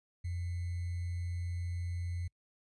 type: tone with sample-and-hold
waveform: sine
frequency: 87.31 Hz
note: F2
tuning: in tune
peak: -34 dBFS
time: 0.24-2.28 s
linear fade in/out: 10 ms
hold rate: 2100 Hz
effects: noise-tail reverb RT60 0.1 s tail -26 dB re dry + resampled to 24000 Hz